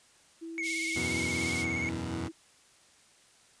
sine tone with pitch glide, 329.6 to 325.6 Hz, E4 to E4, 0 to -21 cents, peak -38 dBFS, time 0.41-2.32 s, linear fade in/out 20 ms, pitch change -21 cents, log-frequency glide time 0.53-0.82 s
triangle tone with vibrato, 2191 Hz, C#7, 21 cents flat, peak -30 dBFS, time 0.58-1.89 s, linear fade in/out 0 ms, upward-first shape triangle, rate 17 Hz, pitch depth 50 cents each way
pink high-pass noise, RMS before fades -38 dBFS, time 0.62-1.66 s, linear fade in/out 50 ms, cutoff 2800 Hz, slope 48 dB/octave
15% pulse chord, E suspended second, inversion none, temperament equal, 82.41 / 92.5 / 123.47 Hz, E2 / F#2 / B2, 0 / 0 / 0 cents, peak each -32 dBFS, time 0.95-2.29 s, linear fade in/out 20 ms
effects white hiss -61 dBFS RMS until 3.6 s + resampled to 22050 Hz

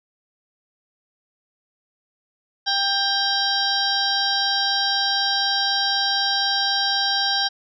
harmonic tone with a mistuned harmonic, 793 Hz, G5, 20 cents sharp, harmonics 1 / 2 / 4 / 5 / 6 / 7, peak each -26 / -26 / -26 / -26 / -26 / -26 dBFS, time 2.66-7.49 s, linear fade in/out 20 ms, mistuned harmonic 5, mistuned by -46 cents, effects none

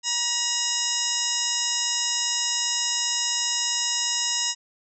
harmonic tone with a mistuned harmonic, 955 Hz, A#5, 42 cents sharp, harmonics 1 / 2 / 3 / 4 / 5 / 6 / 7 / 8, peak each -37 / -35 / -31 / -32 / -28 / -34 / -28 / -32 dBFS, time 0.03-4.55 s, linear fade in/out 50 ms, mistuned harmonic 5, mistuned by +120 cents, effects none

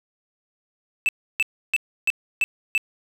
triangle tone bursts, 2637 Hz, E7, in tune, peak -15 dBFS, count 6, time 1.06-2.778 s, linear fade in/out 0 ms, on 28 ms, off 310 ms, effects none

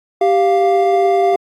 triangle tone pair together, 392 / 698.5 Hz, G4 / F5, 0 / 0 cents, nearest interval minor seventh, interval 1000 cents, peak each -11 dBFS, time 0.21-1.36 s, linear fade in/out 5 ms, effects AAC 48 kbps

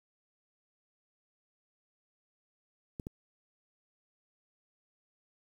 clicks, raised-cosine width 3 ms, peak -26 dBFS, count 2, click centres 2.998 / 3.069 s, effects 9-bit

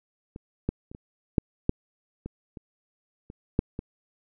clicks, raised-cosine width 3 ms, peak -26 / -12 / -30 / -28 / -7 / -8 / -22 / -27 / -28 / -8 / -19 dBFS, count 11, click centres 0.361 / 0.69 / 0.915 / 0.949 / 1.382 / 1.694 / 2.26 / 2.572 / 3.301 / 3.591 / 3.791 s, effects none

